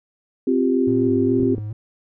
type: chord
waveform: sine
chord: C suspended fourth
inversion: none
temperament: just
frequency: 261.6 / 348.8 / 392.4 Hz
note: C4 / F4 / G4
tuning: 0 / -2 / +2 cents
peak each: -18 / -22 / -21 dBFS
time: 0.47-1.55 s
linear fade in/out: 5 ms
type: tone with vibrato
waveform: triangle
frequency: 110 Hz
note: A2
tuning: in tune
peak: -24 dBFS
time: 0.87-1.73 s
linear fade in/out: 5 ms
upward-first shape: square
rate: 2.4 Hz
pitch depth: 66 cents each way
type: clicks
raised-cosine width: 3 ms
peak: -17 dBFS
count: 3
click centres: 1.399 / 1.43 / 1.582 s
effects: none